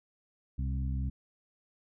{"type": "harmonic tone with a mistuned harmonic", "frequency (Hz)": 66.7, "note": "C2", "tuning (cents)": 34, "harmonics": [1, 2, 3, 4], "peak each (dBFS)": [-31, -36, -42, -46], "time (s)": [0.58, 1.1], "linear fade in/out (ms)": 10, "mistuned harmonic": 2, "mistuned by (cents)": -41, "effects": []}